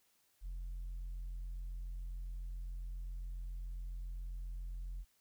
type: tone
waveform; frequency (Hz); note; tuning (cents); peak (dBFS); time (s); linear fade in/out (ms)
sine; 43.65; F1; 0; -38; 0.41-5.05; 50
effects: tanh soft clip ceiling -39 dBFS + white hiss -74 dBFS RMS until 5.2 s